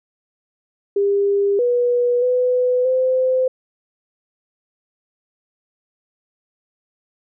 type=tone with pitch steps; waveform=sine; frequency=401.2 / 486.6 / 499.6 / 515 Hz; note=G4 / B4 / B4 / C5; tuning=+40 / -26 / +20 / -28 cents; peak=-14 dBFS; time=0.96-3.48 s; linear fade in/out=5 ms; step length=630 ms; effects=none